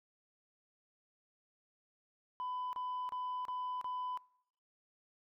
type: tone bursts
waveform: sine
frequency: 1001 Hz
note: B5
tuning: 23 cents sharp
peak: -35 dBFS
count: 5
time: 2.4-4.174 s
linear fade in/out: 0 ms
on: 330 ms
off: 31 ms
effects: noise-tail reverb RT60 0.7 s tail -25 dB re dry + tanh soft clip ceiling -35 dBFS